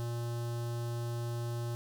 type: tone with notch filter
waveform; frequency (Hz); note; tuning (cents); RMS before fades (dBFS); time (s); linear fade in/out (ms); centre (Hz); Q
square; 118.3; A#2; +26; -36; 0-1.75; 0; 2200; 1.3
effects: none